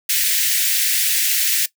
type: high-pass noise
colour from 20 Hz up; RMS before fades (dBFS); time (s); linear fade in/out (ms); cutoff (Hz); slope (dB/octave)
white; -18; 0.09-1.66; 5; 1700; 48
effects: noise-tail reverb RT60 0.1 s tail -18 dB re dry